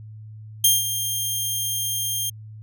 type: tone with ADSR envelope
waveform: 10% pulse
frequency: 3195 Hz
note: G7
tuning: 32 cents sharp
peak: -4 dBFS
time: 0.64-2.3 s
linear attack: 5 ms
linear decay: 180 ms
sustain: -11 dB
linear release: 8 ms
effects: added 108 Hz sine -37 dBFS peak until 2.62 s